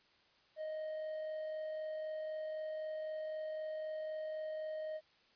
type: tone with amplitude modulation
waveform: triangle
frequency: 623 Hz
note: D#5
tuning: 2 cents sharp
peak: -36 dBFS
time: 0.56-5.01 s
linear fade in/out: 50 ms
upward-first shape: sine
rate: 43.9 Hz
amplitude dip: 25%
effects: white hiss -69 dBFS RMS until 5.35 s + resampled to 11025 Hz